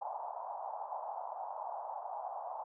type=band-pass noise; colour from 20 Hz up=pink; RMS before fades=-42 dBFS; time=0.01-2.64 s; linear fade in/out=10 ms; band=690 to 940 Hz; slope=48 dB/octave; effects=none